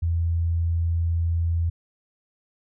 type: tone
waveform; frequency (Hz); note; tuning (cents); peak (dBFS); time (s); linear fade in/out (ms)
sine; 83.9; E2; +31; -20; 0.02-1.7; 10
effects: none